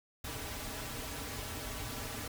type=noise with comb filter; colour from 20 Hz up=pink; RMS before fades=-41 dBFS; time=0.24-2.28 s; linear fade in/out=5 ms; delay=5.6 ms; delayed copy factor=-0.75; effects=none